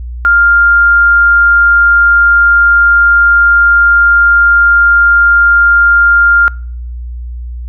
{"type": "tone", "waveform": "sine", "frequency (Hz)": 1400, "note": "F6", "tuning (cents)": 4, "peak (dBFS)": -4, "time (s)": [0.25, 6.48], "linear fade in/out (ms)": 0, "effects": ["noise-tail reverb RT60 0.6 s tail -26 dB re dry", "added 60 Hz sine -19 dBFS peak until 7.68 s"]}